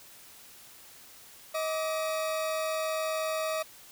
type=tone pair together; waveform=40% pulse; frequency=633 / 1166.3 Hz; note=D#5 / D6; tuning=+30 / -12 cents; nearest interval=major seventh; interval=1058 cents; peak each=-29 / -36 dBFS; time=1.54-3.63 s; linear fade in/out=10 ms; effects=white hiss -52 dBFS RMS until 3.91 s